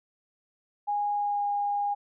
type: tone with pitch glide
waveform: sine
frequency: 823 to 815.4 Hz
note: G#5 to G#5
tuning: -16 to -32 cents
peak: -25 dBFS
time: 0.87-1.95 s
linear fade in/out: 20 ms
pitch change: -16 cents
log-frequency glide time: 1.13-1.46 s
effects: none

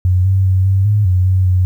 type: tone with pitch steps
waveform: sine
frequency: 91.3 / 95.7 / 93.9 / 96.4 / 104.2 / 91.5 / 93.5 / 91.6 Hz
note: F#2 / G2 / F#2 / G2 / G#2 / F#2 / F#2 / F#2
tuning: -23 / -41 / +26 / -28 / +6 / -19 / +19 / -17 cents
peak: -9 dBFS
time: 0.05-1.65 s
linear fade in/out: 0 ms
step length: 200 ms
effects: 8-bit

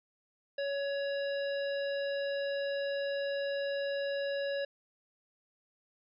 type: harmonic tone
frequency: 560 Hz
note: C#5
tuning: 18 cents sharp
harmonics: 1 / 3 / 5 / 7 / 9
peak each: -32 / -41 / -47 / -47 / -52 dBFS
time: 0.58-4.65 s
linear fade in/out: 5 ms
effects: none

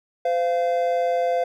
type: tone pair together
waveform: triangle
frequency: 513 / 691.3 Hz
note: C5 / F5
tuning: -34 / -18 cents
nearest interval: perfect fourth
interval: 516 cents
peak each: -20 dBFS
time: 0.25-1.44 s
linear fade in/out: 5 ms
effects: none

